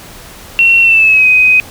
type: tone with pitch glide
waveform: sine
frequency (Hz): 2723 to 2511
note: F7 to D#7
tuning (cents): -44 to +15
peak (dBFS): -4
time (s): 0.59-1.6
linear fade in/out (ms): 0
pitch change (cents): -141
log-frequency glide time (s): 0.82-1.27
effects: pink hiss -33 dBFS RMS until 1.7 s